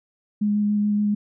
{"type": "tone with vibrato", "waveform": "sine", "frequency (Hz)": 207.7, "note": "G#3", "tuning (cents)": 0, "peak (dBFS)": -18, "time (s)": [0.41, 1.15], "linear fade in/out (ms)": 10, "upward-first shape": "square", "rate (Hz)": 7, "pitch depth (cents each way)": 9, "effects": []}